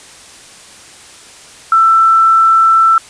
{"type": "tone", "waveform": "sine", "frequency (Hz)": 1332, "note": "E6", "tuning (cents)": 18, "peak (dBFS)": -5, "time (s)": [1.72, 2.98], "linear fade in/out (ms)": 2, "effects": ["white hiss -37 dBFS RMS until 3.09 s", "resampled to 22050 Hz"]}